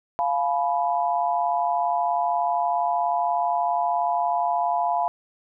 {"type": "chord", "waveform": "sine", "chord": "F diminished", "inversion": "none", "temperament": "equal with one note detuned", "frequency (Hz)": [698.5, 851, 987.8], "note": ["F5", "Ab5", "Cb6"], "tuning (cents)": [0, 42, 0], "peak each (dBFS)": [-23, -26, -26], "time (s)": [0.19, 5.08], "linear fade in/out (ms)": 0, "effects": []}